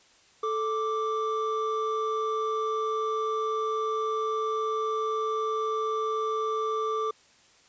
triangle tone pair together, 438.1 / 1174.7 Hz, A4 / D6, -7 / 0 cents, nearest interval octave + perfect fourth, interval 1707 cents, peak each -27 dBFS, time 0.43-7.11 s, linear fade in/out 5 ms, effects white hiss -59 dBFS RMS until 7.68 s + resampled to 16000 Hz

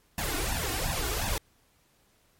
pink noise with flanger, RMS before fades -30 dBFS, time 0.18-1.38 s, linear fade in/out 2 ms, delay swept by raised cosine 1.1 to 2.8 ms, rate 2.8 Hz, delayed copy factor +0.95, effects pink hiss -66 dBFS RMS until 2.39 s + MP3 64 kbps

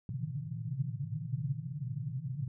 white band-pass noise, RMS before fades -37 dBFS, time 0.09-2.48 s, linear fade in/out 2 ms, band 110 to 160 Hz, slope 96 dB/octave, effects none

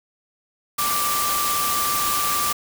sine tone in noise, 1174.7 Hz, D6, in tune, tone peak -23 dBFS, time 0.78-2.53 s, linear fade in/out 10 ms, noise white, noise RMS -24 dBFS, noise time 0.78-2.53 s, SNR -2 dB, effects none

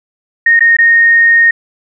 sine tone with dropouts, 1852 Hz, A#6, 12 cents flat, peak -4 dBFS, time 0.46-1.51 s, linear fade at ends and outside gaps 5 ms, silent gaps 0.594-0.606 / 0.768-0.786 s, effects none

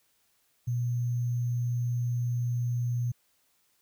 sine tone with sample-and-hold, 120.7 Hz, B2, 39 cents flat, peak -26 dBFS, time 0.67-3.12 s, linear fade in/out 10 ms, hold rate 6300 Hz, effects white hiss -70 dBFS RMS until 3.81 s

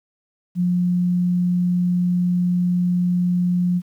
sine tone, 178 Hz, F3, 33 cents sharp, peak -16 dBFS, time 0.55-3.82 s, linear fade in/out 50 ms, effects 9-bit

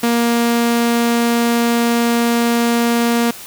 sawtooth tone, 235.1 Hz, A#3, 15 cents sharp, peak -9 dBFS, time 0.03-3.31 s, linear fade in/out 5 ms, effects white hiss -34 dBFS RMS until 3.46 s

